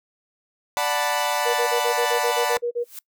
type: chord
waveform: sawtooth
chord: B minor seventh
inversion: first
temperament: equal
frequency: 587.3 / 740 / 880 / 987.8 Hz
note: D5 / F#5 / A5 / B5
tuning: 0 / 0 / 0 / 0 cents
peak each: -23 dBFS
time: 0.77-2.57 s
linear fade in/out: 0 ms
type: tone bursts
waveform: sine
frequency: 478.1 Hz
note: A#4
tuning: 44 cents sharp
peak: -21 dBFS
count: 11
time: 1.45-2.843 s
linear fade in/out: 20 ms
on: 93 ms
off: 37 ms
type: noise with exponential growth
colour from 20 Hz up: blue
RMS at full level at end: -33 dBFS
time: 2.77-2.99 s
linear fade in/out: 2 ms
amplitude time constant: 46 ms
effects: noise-tail reverb RT60 0.1 s tail -24 dB re dry